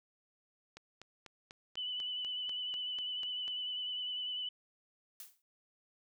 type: click train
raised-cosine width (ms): 0.2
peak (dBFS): -32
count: 12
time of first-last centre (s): 0.77-3.479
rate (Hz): 4.06
type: tone with vibrato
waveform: sine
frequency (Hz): 2986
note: F#7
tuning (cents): +15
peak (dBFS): -36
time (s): 1.77-4.49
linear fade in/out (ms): 5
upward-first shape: sine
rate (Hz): 10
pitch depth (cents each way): 26
type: noise with exponential decay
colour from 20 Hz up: blue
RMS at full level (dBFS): -45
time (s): 5.2-5.42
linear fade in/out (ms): 1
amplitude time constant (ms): 47
effects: none